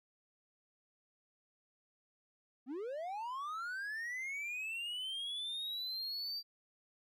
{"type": "linear sweep", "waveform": "triangle", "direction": "up", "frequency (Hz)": [233.1, 4699], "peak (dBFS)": -37, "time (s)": [2.66, 6.43], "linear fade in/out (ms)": 50, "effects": []}